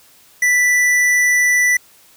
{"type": "tone with hard clipping", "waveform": "sine", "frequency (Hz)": 1975.5, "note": "B6", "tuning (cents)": 0, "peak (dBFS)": -13, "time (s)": [0.42, 1.77], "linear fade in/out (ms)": 5, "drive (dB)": 12, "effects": ["white hiss -49 dBFS RMS until 2.16 s"]}